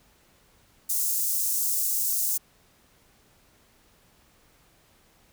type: high-pass noise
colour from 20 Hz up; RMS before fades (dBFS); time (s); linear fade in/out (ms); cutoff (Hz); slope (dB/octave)
white; -26; 0.89-2.38; 10; 6300; 24
effects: pink hiss -61 dBFS RMS until 5.32 s